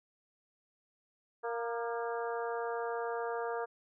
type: harmonic tone with a mistuned harmonic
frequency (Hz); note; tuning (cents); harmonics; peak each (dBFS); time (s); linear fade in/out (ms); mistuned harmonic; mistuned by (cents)
233.1; A#3; 0; 2 / 3 / 4 / 5 / 6 / 7; -36 / -40 / -42 / -44 / -46 / -47; 1.43-3.66; 20; 5; +40
effects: none